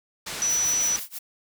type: low-pass noise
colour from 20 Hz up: white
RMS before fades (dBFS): -34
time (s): 0.26-1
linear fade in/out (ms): 10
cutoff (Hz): 6600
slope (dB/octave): 12
type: tone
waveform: sine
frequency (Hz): 5920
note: F#8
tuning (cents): 0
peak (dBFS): -21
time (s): 0.42-0.96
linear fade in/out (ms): 0
type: noise with tremolo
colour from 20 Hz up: blue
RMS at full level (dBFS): -34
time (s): 0.49-1.19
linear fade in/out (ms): 10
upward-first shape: sine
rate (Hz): 6.2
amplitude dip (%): 95
effects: none